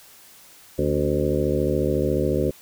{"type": "harmonic tone with a mistuned harmonic", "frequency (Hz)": 74.1, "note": "D2", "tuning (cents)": 16, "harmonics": [1, 2, 3, 4, 5, 6, 7, 8], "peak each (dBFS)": [-28, -27, -30, -28, -25, -28, -26, -34], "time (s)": [0.78, 2.51], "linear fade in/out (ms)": 10, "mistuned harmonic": 4, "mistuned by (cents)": -72, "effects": ["white hiss -49 dBFS RMS until 2.61 s"]}